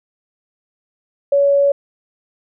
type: tone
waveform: sine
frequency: 563 Hz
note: C#5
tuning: 27 cents sharp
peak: -10 dBFS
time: 1.32-1.72 s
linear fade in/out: 5 ms
effects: none